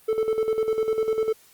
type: tone with tremolo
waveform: triangle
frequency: 440 Hz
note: A4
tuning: in tune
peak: -17 dBFS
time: 0.08-1.33 s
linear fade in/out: 10 ms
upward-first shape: square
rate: 10 Hz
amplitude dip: 60%
effects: white hiss -55 dBFS RMS until 1.53 s + Opus 32 kbps